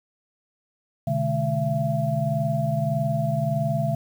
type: tone cluster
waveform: sine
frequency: 127.8 / 149.4 / 211.6 / 673 Hz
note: C3 / D3 / G#3 / E5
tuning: -40 / +30 / +33 / +36 cents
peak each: -27 / -25 / -30 / -26 dBFS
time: 1.07-3.95 s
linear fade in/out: 5 ms
effects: 8-bit